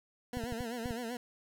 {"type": "tone with vibrato", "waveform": "20% pulse", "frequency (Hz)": 236.4, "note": "A#3", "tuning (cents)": 24, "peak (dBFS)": -32, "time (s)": [0.33, 1.17], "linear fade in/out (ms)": 2, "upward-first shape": "sine", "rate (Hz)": 7.8, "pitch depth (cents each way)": 100}
{"type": "clicks", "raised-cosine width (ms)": 5, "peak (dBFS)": -27, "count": 6, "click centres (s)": [0.371, 0.438, 0.524, 0.607, 0.858, 0.908]}
{"effects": []}